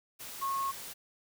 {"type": "tone in noise", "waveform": "sine", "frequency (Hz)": 1091, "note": "C#6", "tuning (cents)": -28, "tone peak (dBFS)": -30, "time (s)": [0.41, 0.72], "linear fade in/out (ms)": 20, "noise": "white", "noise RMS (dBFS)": -44, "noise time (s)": [0.19, 0.94], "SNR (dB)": 11, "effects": []}